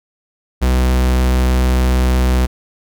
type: tone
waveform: 45% pulse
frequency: 63.2 Hz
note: B1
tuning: 41 cents sharp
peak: -11 dBFS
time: 0.61-2.47 s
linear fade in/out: 20 ms
effects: none